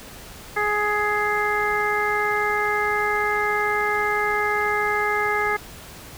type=harmonic tone; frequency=417.7 Hz; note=G#4; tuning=10 cents sharp; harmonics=1 / 2 / 3 / 4 / 5; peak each=-26 / -26 / -26 / -26 / -26 dBFS; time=0.56-5.57 s; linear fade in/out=10 ms; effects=pink hiss -41 dBFS RMS until 6.17 s